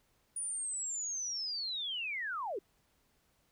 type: linear sweep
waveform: sine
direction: down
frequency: 9640 to 343.6 Hz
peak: -35 dBFS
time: 0.36-2.59 s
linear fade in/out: 5 ms
effects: pink hiss -73 dBFS RMS until 3.51 s